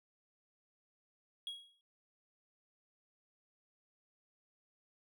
triangle tone with exponential decay, 3309 Hz, G#7, 7 cents flat, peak -36 dBFS, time 1.47-1.81 s, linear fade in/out 1 ms, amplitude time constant 72 ms, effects none

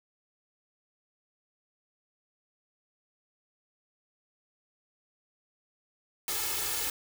white noise with comb filter, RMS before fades -32 dBFS, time 6.28-6.9 s, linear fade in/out 2 ms, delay 2.3 ms, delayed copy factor +1, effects none

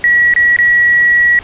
sine tone with dropouts, 1924 Hz, B6, 46 cents flat, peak -6 dBFS, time 0.04-1.39 s, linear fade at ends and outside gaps 1 ms, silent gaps 0.338-0.362 / 0.564-0.587 s, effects pink hiss -33 dBFS RMS until 1.43 s + resampled to 8000 Hz

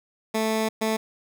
15% pulse tone bursts at uneven times, 220 Hz, A3, in tune, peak -16 dBFS, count 2, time 0.34-0.69 / 0.81-0.97 s, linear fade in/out 10 ms, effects none

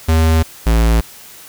square tone pair in turn, 80.5 / 56.3 Hz, E2 / A1, -41 / +40 cents, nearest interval tritone, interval 619 cents, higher first, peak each -10 dBFS, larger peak neither, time 0.08-0.43 / 0.66-1.01 s, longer neither, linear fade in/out 10 ms, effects white hiss -38 dBFS RMS until 1.48 s

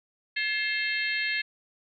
harmonic tone with a mistuned harmonic, 530 Hz, C5, 22 cents sharp, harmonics 3 / 4 / 5 / 6 / 7 / 8, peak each -31 / -30 / -33 / -38 / -40 / -36 dBFS, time 0.36-1.42 s, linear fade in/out 10 ms, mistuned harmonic 3, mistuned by +130 cents, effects none

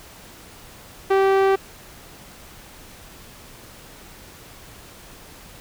sawtooth tone with low-pass filter, 388.1 Hz, G4, 17 cents flat, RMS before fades -17 dBFS, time 1.1-1.56 s, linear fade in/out 10 ms, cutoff 2100 Hz, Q 0.52, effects pink hiss -44 dBFS RMS until 5.6 s

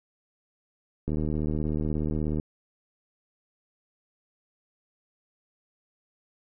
click train, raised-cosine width 3 ms, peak -17 dBFS, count 102, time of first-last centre 1.08-2.399 s, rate 76.6 Hz, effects none

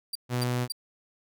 sawtooth tone bursts, 4710 Hz, D8, 4 cents sharp, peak -27 dBFS, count 3, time 0.13-0.722 s, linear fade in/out 5 ms, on 24 ms, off 260 ms
sawtooth tone, 123.47 Hz, B2, in tune, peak -22 dBFS, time 0.29-0.68 s, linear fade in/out 50 ms
effects none

